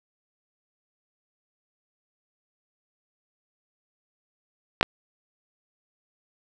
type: clicks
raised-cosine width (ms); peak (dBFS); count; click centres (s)
0.3; -3; 2; 4.811 / 4.829
effects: none